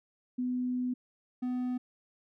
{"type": "tone pair in turn", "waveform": ["sine", "triangle"], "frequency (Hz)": [250, 250], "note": ["B3", "B3"], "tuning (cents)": [21, 21], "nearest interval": "unison", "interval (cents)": 0, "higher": "neither", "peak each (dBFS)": [-29, -28], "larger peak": "second", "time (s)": [[0.38, 0.94], [1.42, 1.78]], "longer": "first", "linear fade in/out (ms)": 10, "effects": []}